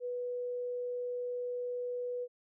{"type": "tone", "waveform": "sine", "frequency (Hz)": 491.4, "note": "B4", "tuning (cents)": -9, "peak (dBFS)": -34, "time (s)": [0, 2.28], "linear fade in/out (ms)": 50, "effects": []}